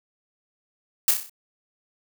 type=noise with echo; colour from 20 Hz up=blue; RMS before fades=-17 dBFS; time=1.08-1.11 s; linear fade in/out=2 ms; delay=31 ms; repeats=6; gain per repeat=-5 dB; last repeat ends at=1.296 s; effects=none